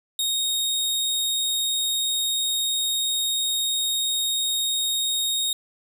sawtooth tone, 3729 Hz, A#7, in tune, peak -19 dBFS, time 0.19-5.53 s, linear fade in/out 2 ms, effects none

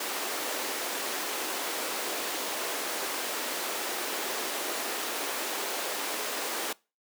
pink high-pass noise, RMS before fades -33 dBFS, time 0-6.73 s, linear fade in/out 5 ms, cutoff 330 Hz, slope 24 dB/octave, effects noise-tail reverb RT60 0.3 s tail -24 dB re dry

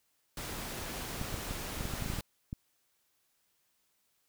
pink noise, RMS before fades -40 dBFS, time 0.37-2.21 s, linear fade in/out 2 ms
clicks, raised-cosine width 5 ms, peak -25 dBFS, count 12, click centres 1.214 / 1.342 / 1.51 / 1.809 / 1.854 / 1.937 / 2.023 / 2.061 / 2.101 / 2.136 / 2.187 / 2.529 s
effects white hiss -75 dBFS RMS until 4.28 s

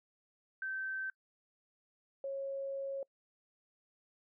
sine tone pair in turn, 1548 / 547.3 Hz, G6 / C#5, -22 / -22 cents, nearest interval octave + tritone, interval 1800 cents, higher first, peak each -36 / -36 dBFS, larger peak neither, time 0.62-1.1 / 2.24-3.03 s, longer second, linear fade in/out 2 ms, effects noise-tail reverb RT60 0.1 s tail -26 dB re dry

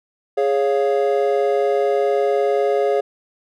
triangle chord, Db major, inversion second, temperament equal, 415.3 / 554.4 / 698.5 Hz, Ab4 / Db5 / F5, 0 / 0 / 0 cents, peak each -16 / -18 / -21 dBFS, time 0.37-3.01 s, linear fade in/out 10 ms, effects none

